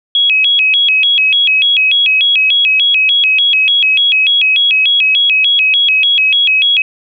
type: tone with vibrato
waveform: sine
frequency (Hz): 2912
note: F#7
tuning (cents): -28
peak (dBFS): -7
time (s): 0.15-6.82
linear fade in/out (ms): 2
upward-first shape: square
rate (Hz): 3.4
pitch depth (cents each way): 230
effects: none